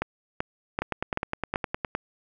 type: two click trains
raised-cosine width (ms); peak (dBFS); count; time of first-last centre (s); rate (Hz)
0.5; -11 / -12; 5 / 12; 0.02-1.558 / 0.82-1.951; 2.6 / 9.73
effects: none